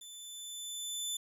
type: tone with level ramp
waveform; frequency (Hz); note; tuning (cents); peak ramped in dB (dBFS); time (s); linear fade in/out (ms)
20% pulse; 3516; A7; -2; -42 to -28; 0.01-1.17; 5
effects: 11-bit